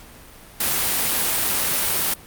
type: noise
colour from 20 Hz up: white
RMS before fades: -21 dBFS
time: 0.6-2.14 s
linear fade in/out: 5 ms
effects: pink hiss -44 dBFS RMS until 2.26 s + Opus 48 kbps